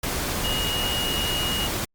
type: tone in noise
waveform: sine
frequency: 2876 Hz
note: F#7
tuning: 50 cents flat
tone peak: -26 dBFS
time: 0.44-1.67 s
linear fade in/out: 5 ms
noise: pink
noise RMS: -27 dBFS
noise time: 0.03-1.85 s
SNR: -2 dB
effects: Opus 48 kbps

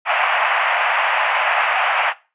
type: band-pass noise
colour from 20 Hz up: pink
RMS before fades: -18 dBFS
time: 0.05-2.14 s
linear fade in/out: 50 ms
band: 660 to 2800 Hz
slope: 48 dB/octave
effects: noise-tail reverb RT60 0.3 s tail -18 dB re dry + resampled to 8000 Hz

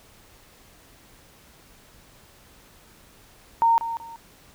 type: tone with echo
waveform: sine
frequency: 920 Hz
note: A#5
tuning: 23 cents flat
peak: -15 dBFS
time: 3.62-3.78 s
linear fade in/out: 0 ms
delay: 190 ms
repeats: 2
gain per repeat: -11 dB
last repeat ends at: 4.16 s
effects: pink hiss -53 dBFS RMS until 4.54 s

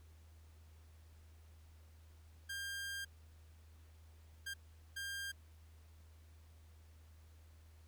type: tone bursts at uneven times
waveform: sawtooth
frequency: 1600 Hz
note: G6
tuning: 35 cents sharp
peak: -38 dBFS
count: 3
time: 2.49-3.05 / 4.46-4.54 / 4.96-5.32 s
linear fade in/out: 10 ms
effects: added 79 Hz sine -58 dBFS peak until 7.87 s + pink hiss -71 dBFS RMS until 7.87 s

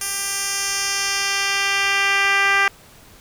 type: tone with band-pass filter sweep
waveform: 10% pulse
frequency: 395.9 Hz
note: G4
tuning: 17 cents sharp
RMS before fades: -20 dBFS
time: 0.01-2.68 s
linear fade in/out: 2 ms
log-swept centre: 9900 to 1900 Hz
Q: 1.2
effects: pink hiss -47 dBFS RMS until 3.2 s

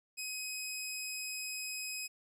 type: tone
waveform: 15% pulse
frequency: 2528 Hz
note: D#7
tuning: 27 cents sharp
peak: -31 dBFS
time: 0.17-2.08 s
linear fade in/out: 20 ms
effects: 12-bit

